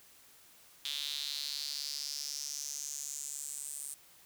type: tone with high-pass filter sweep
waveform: sawtooth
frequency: 143.9 Hz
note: D3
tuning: 35 cents flat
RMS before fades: -40 dBFS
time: 0.85-3.94 s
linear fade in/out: 2 ms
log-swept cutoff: 3500 to 8900 Hz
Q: 4.9
effects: white hiss -60 dBFS RMS until 4.25 s